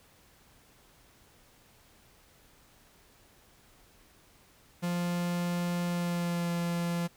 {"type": "tone with pitch glide", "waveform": "45% pulse", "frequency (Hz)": [174.7, 171.8], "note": ["F3", "F3"], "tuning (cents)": [1, -28], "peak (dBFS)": -29, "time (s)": [4.82, 7.08], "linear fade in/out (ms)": 20, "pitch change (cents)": -29, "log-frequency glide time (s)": [5.86, 6.51], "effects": ["pink hiss -61 dBFS RMS until 7.16 s"]}